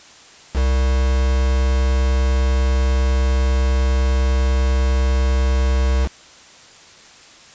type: tone with quantisation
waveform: triangle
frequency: 65 Hz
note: C2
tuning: 11 cents flat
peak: -12 dBFS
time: 0.53-6.09 s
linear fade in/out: 50 ms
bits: 4
effects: white hiss -44 dBFS RMS until 7.54 s + resampled to 16000 Hz